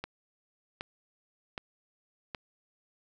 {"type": "click train", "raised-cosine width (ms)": 0.3, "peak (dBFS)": -20, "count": 4, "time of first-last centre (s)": [0.04, 2.348], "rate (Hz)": 1.3, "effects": []}